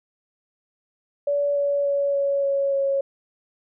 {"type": "tone with pitch steps", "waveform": "sine", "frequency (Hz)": [573, 568.4, 563.8, 559.3, 554.8, 550.3], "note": ["D5", "C#5", "C#5", "C#5", "C#5", "C#5"], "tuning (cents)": [-43, 43, 29, 15, 1, -13], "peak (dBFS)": -19, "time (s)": [1.27, 3.01], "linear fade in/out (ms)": 5, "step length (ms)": 290, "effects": []}